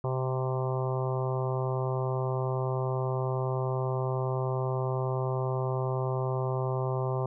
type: harmonic tone with a mistuned harmonic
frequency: 130 Hz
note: C3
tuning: 11 cents flat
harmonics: 1 / 3 / 4 / 5 / 6 / 7 / 8 / 9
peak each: -29 / -34 / -37 / -38 / -41 / -41 / -40 / -45 dBFS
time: 0.04-7.26 s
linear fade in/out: 2 ms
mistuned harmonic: 1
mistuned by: -16 cents
effects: none